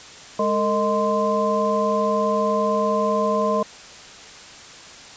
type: harmonic tone with a mistuned harmonic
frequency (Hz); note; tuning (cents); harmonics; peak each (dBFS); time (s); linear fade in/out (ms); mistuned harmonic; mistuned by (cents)
207.7; G#3; 0; 1 / 2 / 3 / 5; -25 / -24 / -22 / -23; 0.39-3.63; 5; 2; +150
effects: white hiss -41 dBFS RMS until 5.16 s + resampled to 16000 Hz